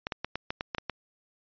clicks, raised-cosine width 0.3 ms, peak -15 dBFS, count 9, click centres 0.069 / 0.122 / 0.246 / 0.356 / 0.505 / 0.609 / 0.748 / 0.783 / 0.897 s, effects resampled to 11025 Hz

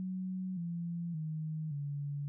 sine tone with pitch steps, 186 / 170.56 / 156.41 / 143.43 Hz, F#3 / F3 / D#3 / D3, +9 / -41 / +9 / -41 cents, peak -35 dBFS, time 0-2.28 s, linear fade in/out 0 ms, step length 570 ms, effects none

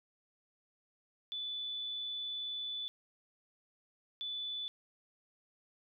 sine tone bursts at uneven times, 3481 Hz, A7, 19 cents flat, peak -37 dBFS, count 2, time 1.32-2.88 / 4.21-4.68 s, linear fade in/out 0 ms, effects none

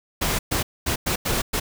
pink noise bursts at uneven times, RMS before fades -23 dBFS, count 6, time 0.21-0.39 / 0.51-0.63 / 0.86-0.96 / 1.06-1.16 / 1.25-1.42 / 1.53-1.6 s, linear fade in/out 10 ms, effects none

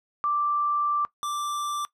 sine / square tone pair in turn, 1174.7 / 1174.7 Hz, D6 / D6, 0 / 0 cents, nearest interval unison, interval 0 cents, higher neither, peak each -22 / -28 dBFS, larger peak first, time 0.24-1.05 / 1.23-1.85 s, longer first, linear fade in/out 0 ms, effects noise-tail reverb RT60 0.1 s tail -18 dB re dry + low-pass 12000 Hz 12 dB/octave

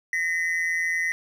triangle ring-modulated tone, 1938 Hz, B6, 33 cents flat, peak -18 dBFS, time 0.13-1.12 s, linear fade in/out 0 ms, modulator 84.5 Hz, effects none

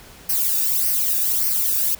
violet noise with flanger, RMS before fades -20 dBFS, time 0.29-1.95 s, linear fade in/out 5 ms, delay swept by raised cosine 0.27 to 0.98 ms, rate 1.7 Hz, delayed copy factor -0.8, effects pink hiss -44 dBFS RMS until 1.99 s

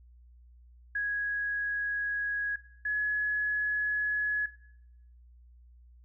sine tone pair in turn, 1661.2 / 1692.2 Hz, G#6 / G#6, 0 / +32 cents, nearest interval unison, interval 32 cents, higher second, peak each -28 dBFS, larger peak neither, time 0.95-2.56 / 2.85-4.46 s, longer neither, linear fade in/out 5 ms, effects noise-tail reverb RT60 0.8 s tail -17 dB re dry + added 60 Hz sine -53 dBFS peak until 6.04 s

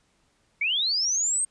sine linear sweep, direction up, 2170 to 8550 Hz, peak -22 dBFS, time 0.61-1.45 s, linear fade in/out 5 ms, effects pink hiss -67 dBFS RMS until 1.5 s + resampled to 22050 Hz

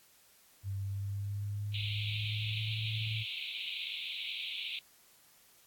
sine tone with pitch glide, 98 to 110 Hz, G2 to A2, 0 to 0 cents, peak -34 dBFS, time 0.63-3.25 s, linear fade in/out 50 ms, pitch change +200 cents, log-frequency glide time 0.8-2.82 s
white band-pass noise, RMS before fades -40 dBFS, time 1.74-4.79 s, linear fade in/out 2 ms, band 2300 to 3900 Hz, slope 96 dB/octave
effects white hiss -63 dBFS RMS until 5.66 s + AAC 64 kbps

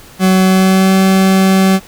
40% pulse tone with pitch glide, 187.6 to 190.77 Hz, F#3 to G3, +24 to -47 cents, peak -6 dBFS, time 0.19-1.8 s, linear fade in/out 50 ms, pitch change +29 cents, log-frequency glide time 0.43-0.95 s, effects pink hiss -38 dBFS RMS until 1.87 s

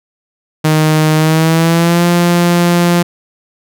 sawtooth tone with pitch glide, 155.56 to 173.6 Hz, D#3 to F3, 0 to -10 cents, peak -4 dBFS, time 0.64-3.03 s, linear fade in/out 10 ms, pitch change +190 cents, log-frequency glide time 1.16-2.05 s, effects none

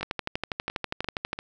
two click trains, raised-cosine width 0.3 ms, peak -12 / -18 dBFS, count 17 / 5, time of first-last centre 0.03-1.331 / 0.01-1.389 s, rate 12.3 / 2.9 Hz, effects none

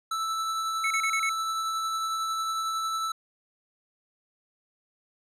square tone with tremolo, 1318.5 Hz, E6, in tune, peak -27 dBFS, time 0.11-3.12 s, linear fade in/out 5 ms, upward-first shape triangle, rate 11 Hz, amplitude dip 25%
square tone bursts, 2199 Hz, C#7, 14 cents flat, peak -26 dBFS, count 5, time 0.84-1.293 s, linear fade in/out 2 ms, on 65 ms, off 32 ms
effects low-pass 10000 Hz 12 dB/octave

